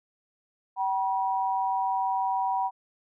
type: tone pair together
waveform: sine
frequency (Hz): 767.4 / 966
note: G5 / B5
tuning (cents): -37 / -39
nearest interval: major third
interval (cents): 398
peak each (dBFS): -27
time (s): 0.76-2.71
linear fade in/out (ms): 50
effects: none